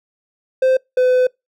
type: tone pair in turn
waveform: triangle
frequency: 520 / 505.8 Hz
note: C5 / B4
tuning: -11 / +41 cents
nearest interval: unison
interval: 48 cents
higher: first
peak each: -9 dBFS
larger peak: neither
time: 0.62-0.77 / 0.97-1.27 s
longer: second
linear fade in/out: 5 ms
effects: noise-tail reverb RT60 0.2 s tail -26 dB re dry